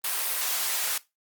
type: high-pass noise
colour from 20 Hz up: white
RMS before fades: -28 dBFS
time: 0.04-0.98 s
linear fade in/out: 5 ms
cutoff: 650 Hz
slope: 12 dB/octave
effects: noise-tail reverb RT60 0.2 s tail -18 dB re dry + Opus 32 kbps